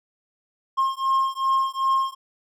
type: beating tone pair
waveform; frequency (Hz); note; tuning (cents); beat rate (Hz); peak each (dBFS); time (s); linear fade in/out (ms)
triangle; 1068 / 1070.6; C6 / C6; +35 / +39; 2.6; -21; 0.77-2.15; 20
effects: none